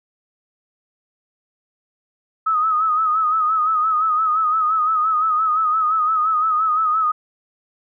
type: tone with vibrato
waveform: sine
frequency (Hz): 1269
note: D#6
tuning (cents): +34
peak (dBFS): -15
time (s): 2.46-7.12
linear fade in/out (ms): 10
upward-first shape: sine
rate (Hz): 5.8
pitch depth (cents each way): 62
effects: none